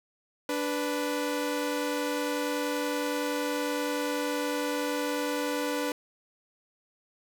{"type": "tone pair together", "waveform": "sawtooth", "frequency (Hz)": [292.3, 493.9], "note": ["D4", "B4"], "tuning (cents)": [-8, 0], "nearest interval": "major sixth", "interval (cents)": 908, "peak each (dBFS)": -27, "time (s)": [0.49, 5.92], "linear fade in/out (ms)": 2, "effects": []}